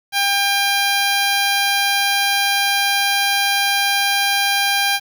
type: tone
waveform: 10% pulse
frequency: 799 Hz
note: G5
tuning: 33 cents sharp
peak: -7 dBFS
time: 0.12-5 s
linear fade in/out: 50 ms
effects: 8-bit